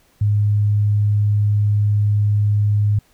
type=tone; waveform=sine; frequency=103.83 Hz; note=G#2; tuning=in tune; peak=-13 dBFS; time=0.21-2.99 s; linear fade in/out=5 ms; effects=pink hiss -57 dBFS RMS until 3.13 s